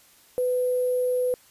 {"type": "tone with sample-and-hold", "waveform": "sine", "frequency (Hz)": 500, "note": "B4", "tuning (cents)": 21, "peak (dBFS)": -21, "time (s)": [0.38, 1.34], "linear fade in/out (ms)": 0, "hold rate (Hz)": 11025, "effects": ["white hiss -56 dBFS RMS until 1.5 s", "resampled to 32000 Hz"]}